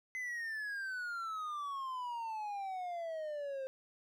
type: exponential sweep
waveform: triangle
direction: down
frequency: 2053 to 523.3 Hz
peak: -36 dBFS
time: 0.15-3.67 s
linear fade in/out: 0 ms
effects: none